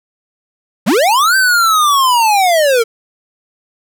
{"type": "linear two-way sweep", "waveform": "square", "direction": "up then down", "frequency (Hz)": [155.56, 1568, 441], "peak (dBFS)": -9, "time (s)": [0.86, 2.84], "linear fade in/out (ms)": 20, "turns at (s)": 1.36, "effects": []}